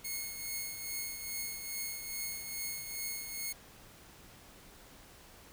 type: tone with tremolo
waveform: 5% pulse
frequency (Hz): 2177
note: C#7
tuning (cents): -32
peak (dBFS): -25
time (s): 0.04-3.53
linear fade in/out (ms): 10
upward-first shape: triangle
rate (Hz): 2.4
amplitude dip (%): 55
effects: pink hiss -56 dBFS RMS until 5.52 s